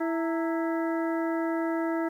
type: harmonic tone with a mistuned harmonic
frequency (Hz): 329.6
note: E4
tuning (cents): 0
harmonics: 1 / 2 / 3 / 4 / 5 / 6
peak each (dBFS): -27 / -33 / -37 / -39 / -41 / -43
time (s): 0-2.09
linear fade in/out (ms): 10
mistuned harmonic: 3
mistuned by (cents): -120
effects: 10-bit